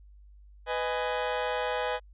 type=chord; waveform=sawtooth; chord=G# minor; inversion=first; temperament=just; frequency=498.4 / 623 / 830.6 Hz; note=B4 / D#5 / G#5; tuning=+16 / +2 / 0 cents; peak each=-27 / -30 / -29 dBFS; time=0.66-2 s; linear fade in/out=50 ms; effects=added 50 Hz sine -50 dBFS peak until 2.13 s + resampled to 8000 Hz